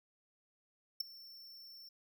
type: tone with ADSR envelope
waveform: square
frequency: 5410 Hz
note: E8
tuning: 44 cents sharp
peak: -30 dBFS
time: 1-1.89 s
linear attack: 7 ms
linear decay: 8 ms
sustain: -22 dB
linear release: 6 ms
effects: none